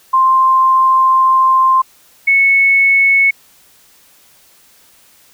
sine tone pair in turn, 1049 / 2205 Hz, C6 / C#7, +4 / -10 cents, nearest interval octave + minor second, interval 1286 cents, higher second, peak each -7 dBFS, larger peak neither, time 0.13-1.82 / 2.27-3.31 s, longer first, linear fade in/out 10 ms, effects white hiss -48 dBFS RMS until 5.33 s

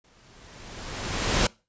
pink noise with exponential growth, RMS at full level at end -20 dBFS, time 0.04-1.47 s, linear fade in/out 5 ms, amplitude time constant 310 ms, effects noise-tail reverb RT60 0.3 s tail -24 dB re dry + resampled to 16000 Hz

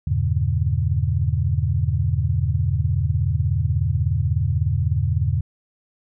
sine chord, E diminished seventh, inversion none, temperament just, 82.41 / 98.89 / 118.67 / 142.4 Hz, E2 / G2 / Bb2 / Db3, 0 / +16 / +31 / +47 cents, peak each -22 / -23 / -24 / -24 dBFS, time 0.07-5.41 s, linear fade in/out 5 ms, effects none

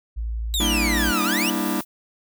sine tone, 56.1 Hz, A1, 34 cents sharp, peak -24 dBFS, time 0.16-1.12 s, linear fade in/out 20 ms
sawtooth exponential two-way sweep, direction down then up, 3875 to 1182 to 3019 Hz, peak -19 dBFS, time 0.54-1.5 s, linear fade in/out 0 ms, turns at 1.23 s
45% pulse chord, E half-diminished seventh, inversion first, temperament just, 197.78 / 237.3 / 296.7 / 329.6 Hz, G3 / Bb3 / D4 / E4, +16 / +31 / +18 / 0 cents, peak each -28 dBFS, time 0.6-1.81 s, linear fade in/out 2 ms
violet noise, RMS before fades -33 dBFS, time 0.94-1.85 s, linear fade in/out 50 ms
effects none

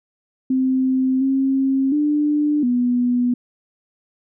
sine tone with pitch steps, 260.6 / 268.3 / 296.9 / 245.3 Hz, C4 / C4 / D4 / B3, -7 / +44 / +19 / -12 cents, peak -15 dBFS, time 0.5-3.34 s, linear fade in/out 5 ms, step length 710 ms, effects none

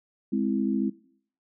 sine chord, Ab augmented, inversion none, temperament equal, 207.7 / 261.6 / 329.6 Hz, Ab3 / C4 / E4, 0 / 0 / 0 cents, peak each -26 / -27 / -30 dBFS, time 0.32-0.9 s, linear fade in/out 10 ms, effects noise-tail reverb RT60 0.6 s tail -20 dB re dry

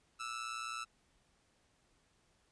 sawtooth tone with amplitude modulation, 1318.5 Hz, E6, in tune, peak -33 dBFS, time 0.19-0.85 s, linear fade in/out 20 ms, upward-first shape sine, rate 119 Hz, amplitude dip 70%, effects pink hiss -73 dBFS RMS until 2.51 s + resampled to 22050 Hz

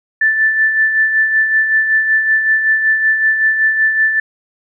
sine tone with tremolo, 1761 Hz, A6, 1 cent sharp, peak -8 dBFS, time 0.21-4.2 s, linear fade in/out 5 ms, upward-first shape sine, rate 5.3 Hz, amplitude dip 50%, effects none

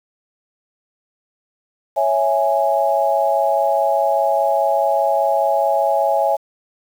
sine chord, C# minor, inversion none, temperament equal, 554.4 / 659.3 / 830.6 Hz, C#5 / E5 / G#5, 0 / 0 / 0 cents, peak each -19 / -18 / -18 dBFS, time 1.96-6.37 s, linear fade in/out 20 ms, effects 7-bit

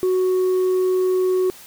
sine tone, 370 Hz, F#4, in tune, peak -13 dBFS, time 0.03-1.5 s, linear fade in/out 0 ms, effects tanh soft clip ceiling -15 dBFS + white hiss -43 dBFS RMS until 1.66 s

